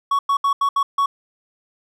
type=tone bursts at uneven times; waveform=triangle; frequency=1116 Hz; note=C#6; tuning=11 cents sharp; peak=-13 dBFS; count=6; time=0.11-0.19 / 0.29-0.37 / 0.44-0.53 / 0.61-0.69 / 0.76-0.83 / 0.98-1.06 s; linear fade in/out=5 ms; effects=none